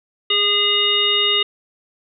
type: harmonic tone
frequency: 410 Hz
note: G#4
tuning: 22 cents flat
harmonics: 1 / 3 / 5 / 7 / 9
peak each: -25 / -27 / -25 / -17 / -19 dBFS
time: 0.3-1.43 s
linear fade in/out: 5 ms
effects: none